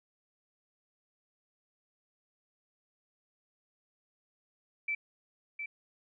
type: tone with echo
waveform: sine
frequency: 2324 Hz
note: D7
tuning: 19 cents flat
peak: -30 dBFS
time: 4.88-4.95 s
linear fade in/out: 5 ms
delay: 710 ms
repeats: 1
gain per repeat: -6 dB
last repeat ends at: 5.66 s
effects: none